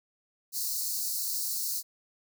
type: high-pass noise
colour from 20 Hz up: white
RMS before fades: -32 dBFS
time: 0.52-1.83 s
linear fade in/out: 50 ms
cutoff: 4100 Hz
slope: 96 dB/octave
effects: none